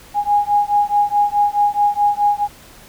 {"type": "beating tone pair", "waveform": "sine", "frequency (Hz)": [821, 825.7], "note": ["G#5", "G#5"], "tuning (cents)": [-20, -10], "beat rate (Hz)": 4.7, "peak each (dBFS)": -16, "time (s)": [0.14, 2.48], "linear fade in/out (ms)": 50, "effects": ["pink hiss -43 dBFS RMS until 2.88 s"]}